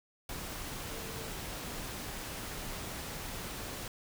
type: tone in noise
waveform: sine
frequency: 450 Hz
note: A4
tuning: 39 cents sharp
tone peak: -49 dBFS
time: 0.89-1.3 s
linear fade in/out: 2 ms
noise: pink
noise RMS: -41 dBFS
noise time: 0.29-3.88 s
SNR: -11 dB
effects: none